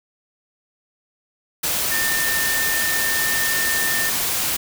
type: tone in noise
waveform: sine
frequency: 1800 Hz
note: A6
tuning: 39 cents sharp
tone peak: -22 dBFS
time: 1.91-4.1 s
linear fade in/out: 10 ms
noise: white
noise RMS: -22 dBFS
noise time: 1.63-4.57 s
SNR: -3 dB
effects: none